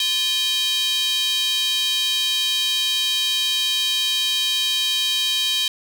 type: tone with high-pass filter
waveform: square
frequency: 349.2 Hz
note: F4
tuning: in tune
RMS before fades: -21 dBFS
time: 0-5.68 s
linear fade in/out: 2 ms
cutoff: 3400 Hz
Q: 5.8
effects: none